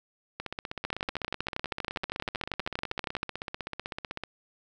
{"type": "two click trains", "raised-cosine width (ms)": 0.3, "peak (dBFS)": [-18, -14], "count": [62, 31], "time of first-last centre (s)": [[0.4, 4.236], [0.85, 3.231]], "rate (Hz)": [15.9, 12.6], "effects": []}